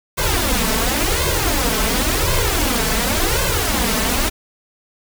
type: noise with flanger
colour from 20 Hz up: pink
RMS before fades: -18 dBFS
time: 0.17-4.3 s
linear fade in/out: 20 ms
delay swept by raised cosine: 1.9 to 4.6 ms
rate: 0.92 Hz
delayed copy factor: +1
effects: none